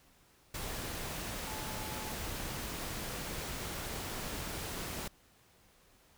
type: tone in noise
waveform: sine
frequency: 865 Hz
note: A5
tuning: 30 cents flat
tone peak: -47 dBFS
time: 1.47-2.13 s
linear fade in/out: 5 ms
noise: pink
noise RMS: -40 dBFS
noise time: 0.54-5.08 s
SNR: -10 dB
effects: pink hiss -65 dBFS RMS until 6.17 s